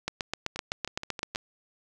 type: two click trains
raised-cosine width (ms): 0.2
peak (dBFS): -19 / -12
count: 6 / 11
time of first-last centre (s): 0.56-1.35 / 0.08-1.359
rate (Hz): 6.33 / 7.82
effects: none